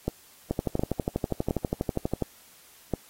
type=two click trains; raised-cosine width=2 ms; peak=-12 / -12 dBFS; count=21 / 5; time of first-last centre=0.51-2.136 / 0.08-2.937 s; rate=12.3 / 1.4 Hz; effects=white hiss -55 dBFS RMS until 3.09 s + AAC 48 kbps